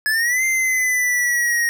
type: exponential two-way sweep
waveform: square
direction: up then down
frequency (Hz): 1699 to 2093 to 1870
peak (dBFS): -17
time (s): 0.06-1.69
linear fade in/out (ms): 0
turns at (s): 0.44
effects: none